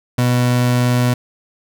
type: tone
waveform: 30% pulse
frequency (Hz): 123.3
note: B2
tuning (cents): -2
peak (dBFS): -10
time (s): 0.18-1.14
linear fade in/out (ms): 5
effects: none